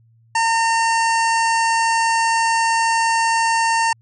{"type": "harmonic tone", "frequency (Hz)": 911, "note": "A#5", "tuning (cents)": -40, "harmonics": [1, 2, 3, 5, 6, 7, 8, 9, 10], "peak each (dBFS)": [-16, -22, -26, -30, -32, -33, -34, -35, -36], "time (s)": [0.35, 3.93], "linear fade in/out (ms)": 5, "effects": ["added 114 Hz sine -51 dBFS peak until 4.01 s"]}